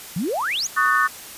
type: exponential sweep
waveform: sine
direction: up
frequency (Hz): 152.8 to 7010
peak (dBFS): -21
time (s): 0.16-0.67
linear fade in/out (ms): 5
type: chord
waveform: sine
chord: D# half-diminished seventh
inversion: third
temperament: just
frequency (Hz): 1120.1 / 1244.5 / 1493.4 / 1792.1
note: C#6 / D#6 / F#6 / A6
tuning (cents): +18 / 0 / +16 / +31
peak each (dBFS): -21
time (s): 0.76-1.08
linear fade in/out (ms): 20
type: clicks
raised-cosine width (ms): 0.3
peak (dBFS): -23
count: 2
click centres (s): 0.86 / 0.954
effects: white hiss -38 dBFS RMS until 1.37 s + resampled to 32000 Hz